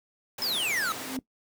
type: high-pass noise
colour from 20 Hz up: pink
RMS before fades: -38 dBFS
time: 0.38-1.17 s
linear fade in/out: 5 ms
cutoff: 240 Hz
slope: 12 dB/octave
type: exponential sweep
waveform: square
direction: down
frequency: 5274 to 1244.5 Hz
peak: -27 dBFS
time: 0.42-0.92 s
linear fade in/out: 0 ms
type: tone with exponential growth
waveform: sine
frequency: 261.6 Hz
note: C4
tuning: in tune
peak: -27 dBFS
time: 0.84-1.19 s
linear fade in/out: 1 ms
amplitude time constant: 75 ms
effects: noise-tail reverb RT60 0.1 s tail -17 dB re dry